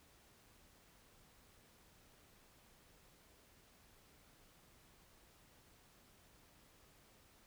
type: silence
effects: pink hiss -67 dBFS RMS until 7.46 s